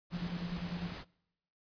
pink noise, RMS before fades -45 dBFS, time 0.1-1.05 s, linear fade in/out 50 ms
sine tone with tremolo, 174.61 Hz, F3, in tune, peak -34 dBFS, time 0.12-0.94 s, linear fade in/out 20 ms, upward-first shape square, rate 10 Hz, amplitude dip 65%
effects noise-tail reverb RT60 0.9 s tail -25 dB re dry + resampled to 11025 Hz

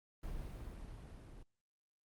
brown noise with level ramp, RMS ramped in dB -44 to -53 dBFS, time 0.23-1.43 s, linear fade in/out 5 ms, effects Opus 32 kbps

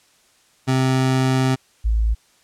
25% pulse / sine tone pair in turn, 130.81 / 55 Hz, C3 / A1, 0 / 0 cents, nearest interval octave + minor third, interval 1500 cents, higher first, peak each -12 / -15 dBFS, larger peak first, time 0.67-1.56 / 1.84-2.15 s, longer first, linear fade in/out 20 ms, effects white hiss -57 dBFS RMS until 2.43 s + low-pass 9000 Hz 12 dB/octave

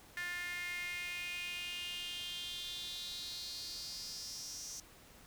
sawtooth tone with high-pass filter sweep, 353.2 Hz, F4, 20 cents sharp, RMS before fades -43 dBFS, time 0.17-4.8 s, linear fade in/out 2 ms, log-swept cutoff 1800 to 6000 Hz, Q 6, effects pink hiss -59 dBFS RMS until 5.26 s

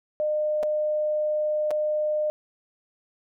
sine tone with dropouts, 607 Hz, D#5, 43 cents flat, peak -22 dBFS, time 0.2-2.3 s, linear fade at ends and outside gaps 0 ms, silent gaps 0.629-0.633 / 1.707-1.712 s, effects none

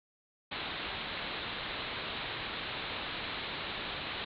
white low-pass noise, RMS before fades -39 dBFS, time 0.51-4.25 s, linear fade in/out 10 ms, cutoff 4100 Hz, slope 96 dB/octave, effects none

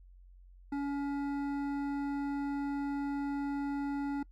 sine tone with hard clipping, 282.4 Hz, C#4, 32 cents sharp, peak -34 dBFS, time 0.72-4.23 s, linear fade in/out 5 ms, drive 11 dB, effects noise-tail reverb RT60 0.1 s tail -24 dB re dry + added 45 Hz sine -53 dBFS peak until 4.31 s

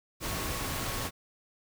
sine tone in noise, 1100 Hz, C#6, 14 cents flat, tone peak -44 dBFS, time 0.2-1.11 s, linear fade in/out 50 ms, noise pink, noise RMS -34 dBFS, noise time 0.2-1.11 s, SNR -13 dB, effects none

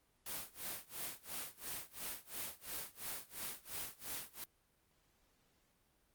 white noise with tremolo, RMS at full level -42 dBFS, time 0.26-4.44 s, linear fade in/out 2 ms, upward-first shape sine, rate 2.9 Hz, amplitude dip 95%, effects pink hiss -75 dBFS RMS until 6.14 s + Opus 32 kbps

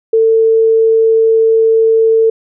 sine tone, 447.9 Hz, A4, 31 cents sharp, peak -6 dBFS, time 0.13-2.3 s, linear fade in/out 5 ms, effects none

